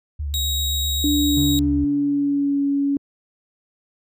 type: tone with vibrato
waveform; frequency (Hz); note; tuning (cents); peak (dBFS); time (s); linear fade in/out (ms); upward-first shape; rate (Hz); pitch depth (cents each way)
sine; 72.9; D2; -12; -23; 0.19-1.85; 10; sine; 7.7; 59
type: tone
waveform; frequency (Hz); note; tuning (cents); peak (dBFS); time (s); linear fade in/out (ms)
sawtooth; 3800; A#7; +33; -19; 0.34-1.59; 0
type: tone with pitch glide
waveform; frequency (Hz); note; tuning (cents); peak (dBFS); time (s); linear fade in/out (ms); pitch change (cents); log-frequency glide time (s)
sine; 293.7 to 280.8; D4 to C#4; 0 to +22; -17; 1.04-2.97; 2; -78; 1.16-2.61
type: tone with exponential decay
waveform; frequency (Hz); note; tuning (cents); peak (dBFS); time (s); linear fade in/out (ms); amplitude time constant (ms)
triangle; 139.6; C#3; +13; -19; 1.37-2.98; 2; 350
effects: none